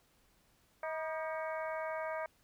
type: harmonic tone with a mistuned harmonic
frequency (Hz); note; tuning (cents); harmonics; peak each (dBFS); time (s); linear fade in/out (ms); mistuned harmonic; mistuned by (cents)
317.8; D#4; +37; 2 / 3 / 4 / 5 / 6 / 7; -38 / -43 / -45 / -46 / -51 / -49; 0.83-2.26; 2; 4; -63
effects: pink hiss -70 dBFS RMS until 2.43 s